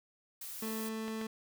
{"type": "noise", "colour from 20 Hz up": "blue", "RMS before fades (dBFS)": -44, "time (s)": [0.41, 0.89], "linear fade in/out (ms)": 5}
{"type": "tone", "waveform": "30% pulse", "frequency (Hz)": 220.8, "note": "A3", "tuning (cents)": 6, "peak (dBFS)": -34, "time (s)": [0.62, 1.27], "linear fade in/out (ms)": 5}
{"type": "clicks", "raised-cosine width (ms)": 0.3, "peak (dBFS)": -28, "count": 2, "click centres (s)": [1.081, 1.214]}
{"effects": []}